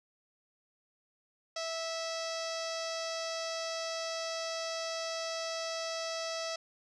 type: tone with low-pass filter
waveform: sawtooth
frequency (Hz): 655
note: E5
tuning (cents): -11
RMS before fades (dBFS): -37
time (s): 1.56-6.56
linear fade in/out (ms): 5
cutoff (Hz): 5400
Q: 4.4
effects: none